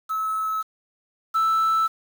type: tone pair in turn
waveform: sine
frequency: 1297 / 1318.9 Hz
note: E6 / E6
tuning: -28 / +1 cents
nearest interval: unison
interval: 29 cents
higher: second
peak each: -22 / -15 dBFS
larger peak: second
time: 0.09-0.63 / 1.34-1.88 s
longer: neither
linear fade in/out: 20 ms
effects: tanh soft clip ceiling -17 dBFS + 7-bit